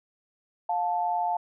sine tone pair together, 709 / 877.9 Hz, F5 / A5, +26 / -4 cents, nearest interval major third, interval 370 cents, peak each -27 dBFS, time 0.69-1.37 s, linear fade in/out 5 ms, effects none

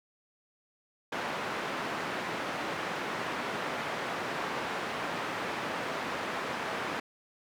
white band-pass noise, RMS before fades -35 dBFS, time 1.12-7 s, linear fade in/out 5 ms, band 170 to 1600 Hz, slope 12 dB/octave, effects none

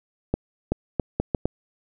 accelerating click train, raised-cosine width 2 ms, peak -8 dBFS, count 6, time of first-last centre 0.34-1.456 s, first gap 380 ms, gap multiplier 0.73, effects none

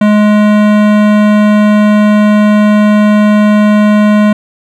sine tone with hard clipping, 210 Hz, G#3, 19 cents sharp, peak -6 dBFS, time 0.01-4.33 s, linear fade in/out 5 ms, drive 18 dB, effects none

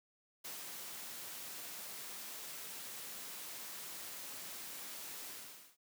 white noise with ADSR envelope, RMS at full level -45 dBFS, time 0.44-5.77 s, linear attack 12 ms, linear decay 110 ms, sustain -2 dB, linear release 500 ms, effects noise-tail reverb RT60 0.1 s tail -26 dB re dry + high-pass 150 Hz 12 dB/octave

